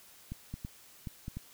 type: clicks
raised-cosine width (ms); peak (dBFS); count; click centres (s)
5; -26; 6; 0.32 / 0.54 / 0.649 / 1.072 / 1.281 / 1.37
effects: white hiss -57 dBFS RMS until 1.53 s